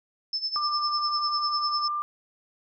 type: tone with tremolo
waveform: sine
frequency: 5260 Hz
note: E8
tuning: 5 cents flat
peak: -24 dBFS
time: 0.33-1.88 s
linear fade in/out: 2 ms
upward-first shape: sine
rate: 10 Hz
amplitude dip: 80%
type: tone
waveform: sine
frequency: 1191 Hz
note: D6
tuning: 24 cents sharp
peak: -26 dBFS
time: 0.56-2.02 s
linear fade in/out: 0 ms
effects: none